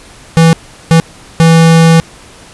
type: tone bursts at uneven times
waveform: square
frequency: 164.2 Hz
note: E3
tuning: 6 cents flat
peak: -3 dBFS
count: 3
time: 0.37-0.53 / 0.91-1 / 1.4-2 s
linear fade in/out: 0 ms
effects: pink hiss -36 dBFS RMS until 2.53 s + resampled to 24000 Hz